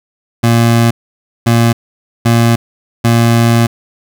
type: tone bursts at uneven times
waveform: 25% pulse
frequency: 116.54 Hz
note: A#2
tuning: in tune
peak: -3 dBFS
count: 4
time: 0.43-0.91 / 1.46-1.73 / 2.25-2.56 / 3.04-3.67 s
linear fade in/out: 10 ms
effects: none